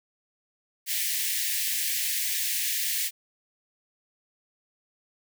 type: high-pass noise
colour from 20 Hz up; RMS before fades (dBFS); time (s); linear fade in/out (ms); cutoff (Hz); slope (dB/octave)
white; -28; 0.86-3.11; 50; 1700; 96
effects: none